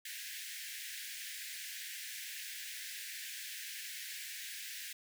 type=high-pass noise; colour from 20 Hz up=pink; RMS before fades=-45 dBFS; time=0.05-4.93 s; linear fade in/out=5 ms; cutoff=1600 Hz; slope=96 dB/octave; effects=none